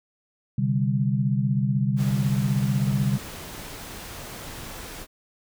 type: chord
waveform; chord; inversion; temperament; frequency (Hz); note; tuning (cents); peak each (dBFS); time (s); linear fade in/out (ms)
sine; C suspended second; none; equal with one note detuned; 130.81 / 146.83 / 197.25; C3 / D3 / G3; 0 / 0 / +11; -23 / -26 / -25; 0.58-3.18; 5
type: noise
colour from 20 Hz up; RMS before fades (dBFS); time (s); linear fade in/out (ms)
pink; -38; 1.96-5.07; 50
effects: none